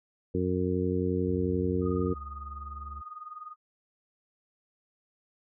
harmonic tone, 91.3 Hz, F#2, 23 cents flat, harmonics 1 / 2 / 3 / 4 / 5, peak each -32 / -32 / -32 / -32 / -32 dBFS, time 0.34-2.14 s, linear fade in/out 10 ms
triangle tone with pitch glide, 71.5 to 72 Hz, D2 to D2, -46 to -34 cents, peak -38 dBFS, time 1.25-3.02 s, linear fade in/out 20 ms, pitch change +12 cents, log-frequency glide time 2.47-2.72 s
sine tone with tremolo, 1237 Hz, D#6, 10 cents flat, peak -37 dBFS, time 1.81-3.56 s, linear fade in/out 50 ms, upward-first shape sine, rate 20 Hz, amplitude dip 75%
effects none

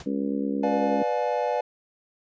pink noise with exponential decay, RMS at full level -36 dBFS, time 0-0.11 s, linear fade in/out 2 ms, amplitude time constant 22 ms
harmonic tone, 69 Hz, C#2, 7 cents flat, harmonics 3 / 4 / 5 / 6 / 7 / 8, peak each -29 / -27 / -36 / -38 / -34 / -44 dBFS, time 0.06-1.03 s, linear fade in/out 5 ms
triangle chord, B diminished seventh, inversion none, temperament just, 493.9 / 592.7 / 711.2 / 853.4 Hz, B4 / D5 / F5 / Ab5, 0 / +16 / +31 / +47 cents, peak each -26 / -26 / -28 / -27 dBFS, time 0.63-1.61 s, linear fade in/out 5 ms
effects resampled to 16000 Hz

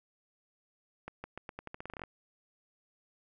accelerating click train, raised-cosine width 0.5 ms, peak -26 dBFS, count 15, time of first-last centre 1.08-2.037 s, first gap 160 ms, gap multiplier 0.85, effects none

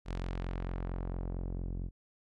sawtooth tone with low-pass filter sweep, 44.41 Hz, F1, 30 cents sharp, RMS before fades -37 dBFS, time 0.05-1.91 s, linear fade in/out 50 ms, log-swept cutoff 6400 to 250 Hz, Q 0.71, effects none

